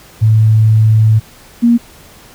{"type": "tone pair in turn", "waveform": "sine", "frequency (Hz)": [109.6, 235.9], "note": ["A2", "A#3"], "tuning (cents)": [-6, 21], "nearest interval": "octave + minor second", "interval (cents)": 1327, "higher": "second", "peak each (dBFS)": -5, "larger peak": "neither", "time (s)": [[0.21, 1.2], [1.62, 1.78]], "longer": "first", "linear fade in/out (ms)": 20, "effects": ["pink hiss -40 dBFS RMS until 2.34 s"]}